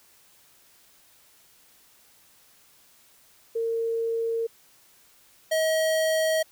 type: tone pair in turn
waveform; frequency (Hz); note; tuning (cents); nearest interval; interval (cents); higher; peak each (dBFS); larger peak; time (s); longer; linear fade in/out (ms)
sine / square; 457.3 / 636.5; A#4 / D#5; -33 / +39; tritone; 572; second; -24 / -22; second; 3.55-4.47 / 5.51-6.43; neither; 10
effects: white hiss -58 dBFS RMS until 6.51 s